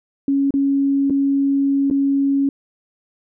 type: tone with dropouts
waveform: sine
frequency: 276.9 Hz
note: C#4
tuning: 2 cents flat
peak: -14 dBFS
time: 0.28-2.49 s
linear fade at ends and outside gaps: 2 ms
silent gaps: 0.507-0.539 / 1.099-1.105 / 1.901-1.91 s
effects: none